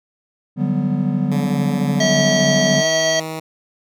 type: chord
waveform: triangle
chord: G major seventh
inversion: second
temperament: equal with one note detuned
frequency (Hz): 146.83 / 182.56 / 196 / 246.9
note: D3 / F#3 / G3 / B3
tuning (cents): 0 / -23 / 0 / 0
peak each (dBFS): -20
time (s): 0.56-2.83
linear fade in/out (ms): 50
type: tone with pitch glide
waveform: 10% pulse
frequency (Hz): 143.4 to 159.11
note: D3 to D#3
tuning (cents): -41 to +39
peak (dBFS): -17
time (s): 1.31-3.4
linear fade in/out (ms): 10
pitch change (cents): +180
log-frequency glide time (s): 2.77-2.87
type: harmonic tone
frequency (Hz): 645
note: E5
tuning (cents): -38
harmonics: 1 / 3 / 5 / 7 / 9 / 10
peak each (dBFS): -17 / -22 / -24 / -25 / -27 / -27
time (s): 2-3.2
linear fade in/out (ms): 5
effects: none

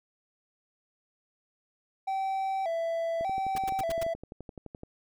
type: tone with vibrato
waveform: triangle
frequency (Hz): 716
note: F5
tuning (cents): +43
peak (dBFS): -26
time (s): 2.07-4.14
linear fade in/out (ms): 10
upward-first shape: square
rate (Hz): 0.85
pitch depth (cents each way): 130
type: click train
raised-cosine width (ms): 2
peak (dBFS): -28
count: 20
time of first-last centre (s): 3.21-4.834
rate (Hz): 11.7
type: noise bursts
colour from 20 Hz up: pink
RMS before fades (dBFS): -37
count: 5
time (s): 3.56-4.034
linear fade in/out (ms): 5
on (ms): 22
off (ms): 91
effects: none

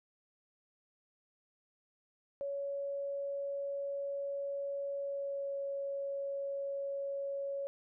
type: tone with pitch glide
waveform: sine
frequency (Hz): 560 to 556.1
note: C#5 to C#5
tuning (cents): +18 to +5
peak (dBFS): -35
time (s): 2.41-7.67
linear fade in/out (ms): 0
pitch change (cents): -13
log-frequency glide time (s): 4.99-5.56
effects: none

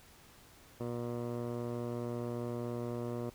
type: tone with low-pass filter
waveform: 15% pulse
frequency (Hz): 119.7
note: A#2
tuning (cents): +46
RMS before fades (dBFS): -38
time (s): 0.8-3.3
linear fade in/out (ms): 5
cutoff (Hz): 770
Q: 1.9
effects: pink hiss -59 dBFS RMS until 3.34 s

